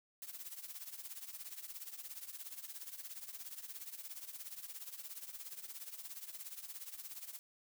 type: noise with tremolo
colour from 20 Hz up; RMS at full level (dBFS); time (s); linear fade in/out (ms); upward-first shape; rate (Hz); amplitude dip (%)
blue; -45; 0.22-7.39; 0; triangle; 17; 85
effects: none